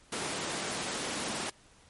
pink high-pass noise, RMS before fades -35 dBFS, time 0.12-1.5 s, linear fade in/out 5 ms, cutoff 200 Hz, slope 12 dB/octave, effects pink hiss -60 dBFS RMS until 1.89 s + MP3 48 kbps

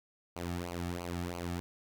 sawtooth tone with flanger, 87.3 Hz, F2, in tune, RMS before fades -38 dBFS, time 0.36-1.6 s, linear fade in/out 0 ms, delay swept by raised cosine 0.55 to 2.05 ms, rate 3 Hz, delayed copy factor -0.8, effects none

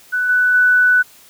sine tone with level steps, 1490 Hz, F#6, 12 cents sharp, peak -15 / -11 / -9 dBFS, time 0.12-1.03 s, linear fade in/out 20 ms, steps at 0.29 / 0.54 s, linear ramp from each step 5 ms, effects white hiss -46 dBFS RMS until 1.29 s

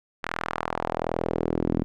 sawtooth tone with band-pass filter sweep, 41.2 Hz, E1, in tune, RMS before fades -28 dBFS, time 0.23-1.84 s, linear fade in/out 0 ms, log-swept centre 1700 to 250 Hz, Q 1.6, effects none

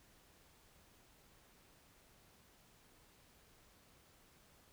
silence, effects pink hiss -67 dBFS RMS until 4.72 s

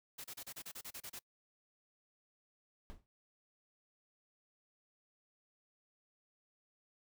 white noise bursts, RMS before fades -47 dBFS, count 11, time 0.18-1.193 s, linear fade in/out 10 ms, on 63 ms, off 32 ms
brown noise with exponential decay, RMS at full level -44 dBFS, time 2.9-3.06 s, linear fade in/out 0 ms, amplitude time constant 34 ms
effects noise-tail reverb RT60 0.1 s tail -25 dB re dry

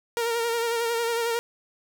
sawtooth tone with vibrato, 465 Hz, A#4, 4 cents flat, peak -20 dBFS, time 0.17-1.39 s, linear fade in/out 0 ms, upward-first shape sine, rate 11 Hz, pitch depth 35 cents each way, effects none

